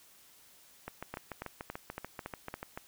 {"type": "two click trains", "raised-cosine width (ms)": 0.5, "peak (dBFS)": [-24, -23], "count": [14, 6], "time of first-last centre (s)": [[0.88, 2.775], [1.14, 2.541]], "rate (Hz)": [6.86, 3.57], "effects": ["white hiss -60 dBFS RMS until 2.87 s"]}